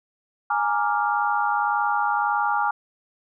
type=chord; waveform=sine; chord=Bb dominant seventh; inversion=third; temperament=equal; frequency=830.6 / 932.3 / 1174.7 / 1396.9 Hz; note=Ab5 / Bb5 / D6 / F6; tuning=0 / 0 / 0 / 0 cents; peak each=-23 / -27 / -27 / -26 dBFS; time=0.5-2.71 s; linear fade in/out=5 ms; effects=none